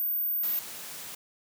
sine tone, 14440 Hz, A9, 44 cents sharp, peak -26 dBFS, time 0-0.59 s, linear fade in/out 0 ms
white high-pass noise, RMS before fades -41 dBFS, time 0.43-1.15 s, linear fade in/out 5 ms, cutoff 110 Hz, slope 24 dB/octave
effects none

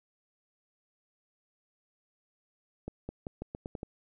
accelerating click train, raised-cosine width 2 ms, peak -24 dBFS, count 8, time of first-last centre 2.88-3.831 s, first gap 210 ms, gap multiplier 0.85, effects none

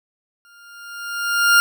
40% pulse tone with exponential growth, 1404 Hz, F6, 9 cents sharp, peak -8 dBFS, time 0.45-1.6 s, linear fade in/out 0 ms, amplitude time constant 250 ms, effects none

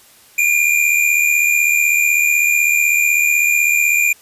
square tone pair together, 2349 / 2425 Hz, D7 / D#7, 0 / -45 cents, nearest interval minor second, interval 55 cents, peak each -18 / -14 dBFS, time 0.38-4.13 s, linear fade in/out 5 ms, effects white hiss -47 dBFS RMS until 4.21 s + resampled to 32000 Hz

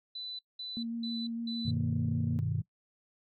sine tone bursts, 3994 Hz, B7, 19 cents sharp, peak -38 dBFS, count 4, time 0.15-1.71 s, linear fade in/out 5 ms, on 240 ms, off 200 ms
sine tone with vibrato, 231.6 Hz, A#3, 11 cents flat, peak -33 dBFS, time 0.77-2.39 s, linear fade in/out 0 ms, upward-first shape sine, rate 6.6 Hz, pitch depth 13 cents each way
sine chord, G augmented, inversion none, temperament equal, 98 / 123.47 / 155.56 Hz, G2 / B2 / D#3, 0 / 0 / 0 cents, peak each -33 dBFS, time 1.65-2.62 s, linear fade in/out 10 ms
effects noise-tail reverb RT60 0.1 s tail -22 dB re dry + tanh soft clip ceiling -20 dBFS

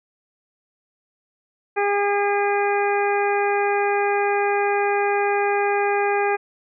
harmonic tone, 405.9 Hz, G#4, 40 cents flat, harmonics 1 / 2 / 3 / 4 / 5 / 6, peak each -21 / -22 / -30 / -28 / -31 / -30 dBFS, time 1.76-6.37 s, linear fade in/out 20 ms, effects none

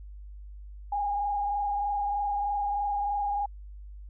sine tone with frequency modulation, 816 Hz, G#5, 31 cents flat, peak -26 dBFS, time 0.92-3.46 s, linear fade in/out 5 ms, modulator 23.2 Hz, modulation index 0.78, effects added 50 Hz sine -41 dBFS peak until 4.09 s

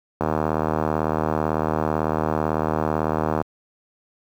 click train, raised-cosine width 1 ms, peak -7 dBFS, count 251, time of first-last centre 0.21-3.415 s, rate 78 Hz, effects high-pass 80 Hz 12 dB/octave + 8-bit

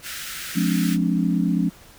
pink high-pass noise, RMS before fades -33 dBFS, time 0.02-0.98 s, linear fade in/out 50 ms, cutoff 1300 Hz, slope 96 dB/octave
sine chord, D half-diminished seventh, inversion first, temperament just, 176.2 / 211.4 / 264.3 / 293.7 Hz, F3 / Ab3 / C4 / D4, +16 / +31 / +18 / 0 cents, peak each -21 / -24 / -25 / -26 dBFS, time 0.55-1.7 s, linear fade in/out 20 ms
effects pink hiss -48 dBFS RMS until 1.98 s

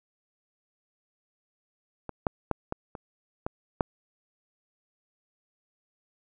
clicks, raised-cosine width 1 ms, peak -21 / -10 / -11 / -16 / -24 / -16 / -9 dBFS, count 7, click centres 2.093 / 2.268 / 2.513 / 2.724 / 2.952 / 3.465 / 3.808 s, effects none

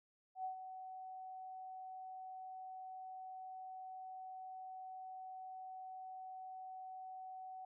sine tone with ADSR envelope, 751 Hz, F#5, 26 cents sharp, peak -38 dBFS, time 0.35-7.65 s, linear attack 94 ms, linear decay 110 ms, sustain -9 dB, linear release 4 ms, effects none

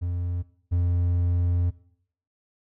triangle tone pair in turn, 88 / 87.67 Hz, F2 / F2, +14 / +7 cents, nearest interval unison, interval 7 cents, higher first, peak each -23 / -18 dBFS, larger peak second, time 0.01-0.43 / 0.71-1.71 s, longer second, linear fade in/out 20 ms, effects noise-tail reverb RT60 0.6 s tail -17 dB re dry

